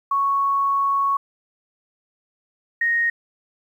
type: tone pair in turn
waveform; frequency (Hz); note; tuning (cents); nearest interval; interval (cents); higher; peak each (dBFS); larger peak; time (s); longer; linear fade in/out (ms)
sine; 1108.7 / 1864.6; C#6 / A#6; 0 / 0; major sixth; 900; second; -17 / -17; neither; 0.11-1.17 / 2.81-3.1; first; 5
effects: 9-bit